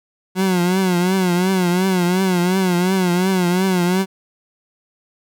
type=tone with vibrato; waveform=30% pulse; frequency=182.8 Hz; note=F#3; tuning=21 cents flat; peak=-12 dBFS; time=0.35-4.06 s; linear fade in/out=50 ms; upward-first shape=triangle; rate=2.8 Hz; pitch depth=100 cents each way; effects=none